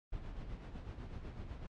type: noise with tremolo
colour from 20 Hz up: brown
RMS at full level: -43 dBFS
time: 0.12-1.67 s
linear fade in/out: 10 ms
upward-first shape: sine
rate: 8 Hz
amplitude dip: 50%
effects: low-pass 4000 Hz 12 dB/octave + MP3 64 kbps